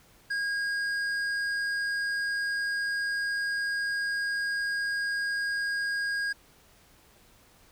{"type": "tone with hard clipping", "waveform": "sine", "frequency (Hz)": 1631, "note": "G#6", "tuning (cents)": -32, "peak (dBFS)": -29, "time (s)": [0.3, 6.33], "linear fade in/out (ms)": 10, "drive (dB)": 8, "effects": ["pink hiss -59 dBFS RMS until 7.71 s"]}